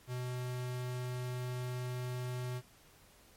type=tone; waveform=square; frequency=125 Hz; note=B2; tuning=21 cents sharp; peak=-37 dBFS; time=0.07-2.62 s; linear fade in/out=50 ms; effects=pink hiss -62 dBFS RMS until 3.36 s + MP3 64 kbps